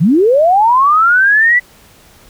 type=linear sweep; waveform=sine; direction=up; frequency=136 to 1993 Hz; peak=-6 dBFS; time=0-1.6 s; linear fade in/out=20 ms; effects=pink hiss -44 dBFS RMS until 2.29 s